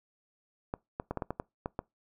clicks, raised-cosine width 1 ms, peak -19 dBFS, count 9, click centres 0.739 / 0.999 / 1.11 / 1.173 / 1.222 / 1.306 / 1.399 / 1.659 / 1.791 s, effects noise-tail reverb RT60 0.2 s tail -24 dB re dry

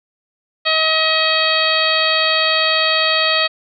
harmonic tone with a mistuned harmonic, 635 Hz, D#5, 35 cents sharp, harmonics 1 / 2 / 3 / 4 / 5 / 6 / 7, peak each -21 / -21 / -21 / -21 / -21 / -21 / -21 dBFS, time 0.65-3.48 s, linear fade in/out 20 ms, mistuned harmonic 5, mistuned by +25 cents, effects none

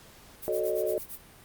violet noise with tremolo, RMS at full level -38 dBFS, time 0.42-1.21 s, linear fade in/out 10 ms, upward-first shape sine, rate 8.8 Hz, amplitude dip 100%
sine chord, D# half-diminished seventh, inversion first, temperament equal with one note detuned, 370 / 440 / 554.4 / 613.3 Hz, F#4 / A4 / C#5 / D#5, 0 / 0 / 0 / -25 cents, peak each -32 / -31 / -35 / -30 dBFS, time 0.48-0.98 s, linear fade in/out 0 ms
effects pink hiss -53 dBFS RMS until 1.44 s + Opus 48 kbps

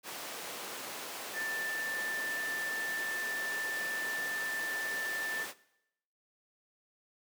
sine tone in noise, 1772 Hz, A6, 12 cents sharp, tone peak -34 dBFS, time 1.33-5.47 s, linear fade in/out 50 ms, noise pink, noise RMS -40 dBFS, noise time 0.03-5.54 s, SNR +3 dB, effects noise-tail reverb RT60 0.8 s tail -19 dB re dry + high-pass 400 Hz 12 dB/octave

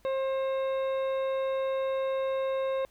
harmonic tone, 533 Hz, C5, 32 cents sharp, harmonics 1 / 2 / 3 / 4 / 5 / 7, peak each -27 / -38 / -48 / -48 / -50 / -49 dBFS, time 0.05-2.85 s, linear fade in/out 0 ms, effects added 50 Hz sine -65 dBFS peak until 2.9 s + pink hiss -65 dBFS RMS until 2.9 s

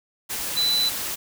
sine tone in noise, 3989 Hz, B7, 17 cents sharp, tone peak -19 dBFS, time 0.56-0.9 s, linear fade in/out 20 ms, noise white, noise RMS -29 dBFS, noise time 0.29-1.16 s, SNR +7 dB, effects none

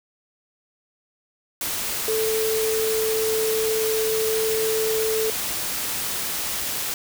sine tone in noise, 440 Hz, A4, in tune, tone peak -21 dBFS, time 2.08-5.3 s, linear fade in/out 2 ms, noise white, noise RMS -27 dBFS, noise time 1.61-6.94 s, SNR +3 dB, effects none

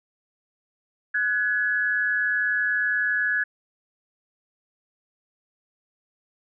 sine tone pair together, 1483 / 1691.1 Hz, F#6 / G#6, +4 / +31 cents, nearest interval major second, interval 227 cents, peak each -26 / -22 dBFS, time 1.14-3.44 s, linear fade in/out 10 ms, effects none

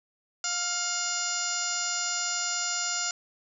harmonic tone with a mistuned harmonic, 711 Hz, F5, 31 cents sharp, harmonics 1 / 2 / 3 / 4 / 5 / 6 / 7 / 8 / 9 / 10, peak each -41 / -34 / -41 / -40 / -43 / -40 / -36 / -35 / -40 / -32 dBFS, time 0.44-3.11 s, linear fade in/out 2 ms, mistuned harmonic 2, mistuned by -38 cents, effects none

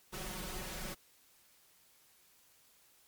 pink noise with comb filter, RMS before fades -42 dBFS, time 0.12-0.95 s, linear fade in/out 20 ms, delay 5.4 ms, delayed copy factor +0.85, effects white hiss -66 dBFS RMS until 3.07 s + MP3 96 kbps

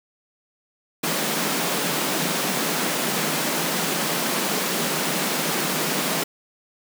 pink high-pass noise, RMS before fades -24 dBFS, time 1.03-6.24 s, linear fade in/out 10 ms, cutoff 150 Hz, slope 96 dB/octave, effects none

